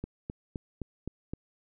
click train, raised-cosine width 3 ms, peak -22 dBFS, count 6, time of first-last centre 0.04-1.335 s, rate 3.86 Hz, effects none

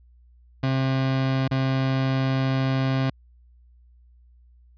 30% pulse tone with dropouts, 132.8 Hz, C3, 26 cents sharp, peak -18 dBFS, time 0.63-3.1 s, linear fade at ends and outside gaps 5 ms, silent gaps 1.478-1.511 s, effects added 60 Hz sine -51 dBFS peak until 4.77 s + resampled to 11025 Hz

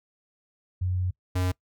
sine / square tone pair in turn, 91.3 / 91.3 Hz, F#2 / F#2, -23 / -23 cents, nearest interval unison, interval 0 cents, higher neither, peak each -24 dBFS, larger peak neither, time 0.81-1.11 / 1.35-1.52 s, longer first, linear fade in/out 10 ms, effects noise-tail reverb RT60 0.1 s tail -22 dB re dry

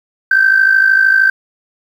sine tone with amplitude modulation, 1556 Hz, G6, 13 cents flat, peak -3 dBFS, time 0.31-1.3 s, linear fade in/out 5 ms, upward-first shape sine, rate 53.1 Hz, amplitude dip 70%, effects tanh soft clip ceiling -1 dBFS + 7-bit

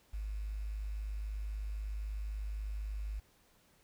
sine tone with quantisation, 51.91 Hz, G#1, in tune, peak -36 dBFS, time 0.13-3.2 s, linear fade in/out 10 ms, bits 10, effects pink hiss -68 dBFS RMS until 3.83 s

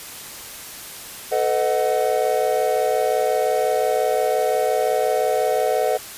triangle chord, B dominant seventh, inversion third, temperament equal with one note detuned, 440 / 505.7 / 622.3 / 740 Hz, A4 / B4 / D#5 / F#5, 0 / +41 / 0 / 0 cents, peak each -21 dBFS, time 1.31-5.98 s, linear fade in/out 20 ms, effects white hiss -36 dBFS RMS until 6.17 s + resampled to 32000 Hz

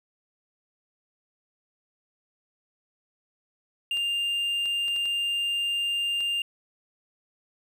triangle tone, 2800 Hz, F7, 4 cents sharp, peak -23 dBFS, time 3.91-6.42 s, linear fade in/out 2 ms
clicks, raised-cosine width 0.2 ms, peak -27 dBFS, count 6, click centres 3.972 / 4.657 / 4.882 / 4.963 / 5.056 / 6.206 s
effects 10-bit

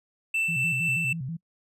triangle tone with tremolo, 2663 Hz, E7, 17 cents sharp, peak -21 dBFS, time 0.34-1.13 s, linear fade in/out 5 ms, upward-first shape sine, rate 4 Hz, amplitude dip 30%
sine tone with vibrato, 146.83 Hz, D3, in tune, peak -30 dBFS, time 0.48-1.37 s, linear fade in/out 10 ms, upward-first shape square, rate 6.2 Hz, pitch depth 210 cents each way
effects noise-tail reverb RT60 0.1 s tail -26 dB re dry + resampled to 32000 Hz

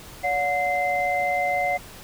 sine tone cluster, 569 / 725 / 2073 Hz, C#5 / F#5 / C7, +45 / -35 / -17 cents, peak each -28 / -23 / -26 dBFS, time 0.23-1.78 s, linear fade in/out 20 ms, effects pink hiss -43 dBFS RMS until 2.03 s

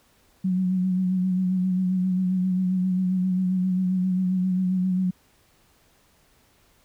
sine tone with vibrato, 184.7 Hz, F#3, 3 cents flat, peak -20 dBFS, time 0.44-5.11 s, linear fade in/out 10 ms, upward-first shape sine, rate 7.5 Hz, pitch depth 33 cents each way, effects pink hiss -61 dBFS RMS until 6.84 s

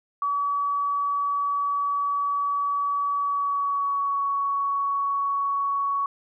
sine tone with pitch glide, 1140 to 1118.5 Hz, C#6 to C#6, +48 to +15 cents, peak -22 dBFS, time 0.22-6.06 s, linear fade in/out 2 ms, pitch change -33 cents, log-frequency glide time 3.16-4.24 s, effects none

